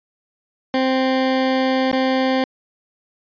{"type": "tone with dropouts", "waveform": "20% pulse", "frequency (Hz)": 261.6, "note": "C4", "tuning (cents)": 0, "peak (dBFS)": -11, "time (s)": [0.74, 2.44], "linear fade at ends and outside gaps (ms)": 1, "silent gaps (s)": [1.915, 1.929], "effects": ["resampled to 11025 Hz"]}